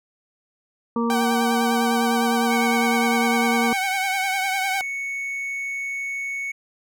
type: harmonic tone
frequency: 233.1 Hz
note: A#3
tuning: in tune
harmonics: 1 / 2 / 4 / 5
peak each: -21 / -26 / -30 / -29 dBFS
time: 0.96-3.73 s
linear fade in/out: 2 ms
type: tone with vibrato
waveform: sawtooth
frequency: 769 Hz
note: G5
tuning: 33 cents flat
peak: -19 dBFS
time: 1.1-4.81 s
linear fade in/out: 0 ms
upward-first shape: triangle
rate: 9.9 Hz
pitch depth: 64 cents each way
type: tone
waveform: triangle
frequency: 2217 Hz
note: C#7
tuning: in tune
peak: -24 dBFS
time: 2.5-6.52 s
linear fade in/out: 10 ms
effects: none